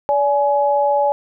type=tone pair together; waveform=sine; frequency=575.6 / 841 Hz; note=D5 / G#5; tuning=-35 / +22 cents; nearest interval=perfect fifth; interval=657 cents; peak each=-16 dBFS; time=0.09-1.12 s; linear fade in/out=0 ms; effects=none

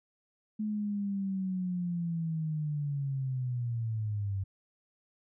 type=linear sweep; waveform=sine; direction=down; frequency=215.1 to 95.4 Hz; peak=-30 dBFS; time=0.59-4.44 s; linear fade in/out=10 ms; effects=none

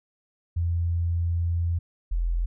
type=tone pair in turn; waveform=sine; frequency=85.2 / 42.65 Hz; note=F2 / F1; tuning=-42 / -40 cents; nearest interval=octave; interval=1198 cents; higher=first; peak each=-22 dBFS; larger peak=neither; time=0.56-1.79 / 2.11-2.46 s; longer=first; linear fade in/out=10 ms; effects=none

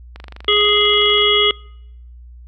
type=click train; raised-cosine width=0.3 ms; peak=-19 dBFS; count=27; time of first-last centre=0.16-1.221 s; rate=24.5 Hz
type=harmonic tone; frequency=416.3 Hz; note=G#4; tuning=4 cents sharp; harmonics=1 / 3 / 5 / 7 / 8; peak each=-17 / -20 / -20 / -18 / -15 dBFS; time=0.48-1.51 s; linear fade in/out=2 ms
effects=noise-tail reverb RT60 0.8 s tail -26 dB re dry + added 60 Hz sine -36 dBFS peak until 2.47 s

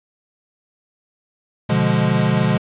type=chord; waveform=square; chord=B diminished seventh; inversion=none; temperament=equal; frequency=123.47 / 146.83 / 174.61 / 207.7 Hz; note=B2 / D3 / F3 / Ab3; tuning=0 / 0 / 0 / 0 cents; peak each=-21 dBFS; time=1.69-2.58 s; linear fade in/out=10 ms; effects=resampled to 8000 Hz + 8-bit

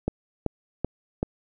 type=click train; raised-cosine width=2 ms; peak=-11 dBFS; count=4; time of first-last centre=0.08-1.229 s; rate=2.61 Hz; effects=none

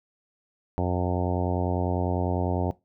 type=harmonic tone; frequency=90 Hz; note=F#2; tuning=47 cents flat; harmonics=1 / 2 / 3 / 4 / 5 / 6 / 7 / 8 / 9 / 10; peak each=-27 / -30 / -32 / -33 / -34 / -35 / -35 / -36 / -37 / -37 dBFS; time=0.78-2.71 s; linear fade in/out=0 ms; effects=noise-tail reverb RT60 0.2 s tail -19 dB re dry

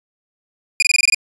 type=tone bursts; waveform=sawtooth; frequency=2432 Hz; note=D#7; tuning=40 cents flat; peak=-7 dBFS; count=8; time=0.8-1.146 s; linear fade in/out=2 ms; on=24 ms; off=22 ms; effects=resampled to 22050 Hz

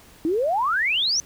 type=exponential sweep; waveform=sine; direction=up; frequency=304.2 to 6150 Hz; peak=-19 dBFS; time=0.25-1.2 s; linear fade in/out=0 ms; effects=pink hiss -50 dBFS RMS until 1.25 s

